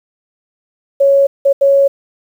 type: tone bursts at uneven times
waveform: sine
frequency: 554.4 Hz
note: C#5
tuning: in tune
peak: -6 dBFS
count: 3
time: 1-1.27 / 1.45-1.53 / 1.61-1.88 s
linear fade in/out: 10 ms
effects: 7-bit